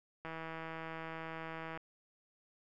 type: click train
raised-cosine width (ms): 0.5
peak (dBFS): -29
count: 248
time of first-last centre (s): 0.25-1.775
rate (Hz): 162
effects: none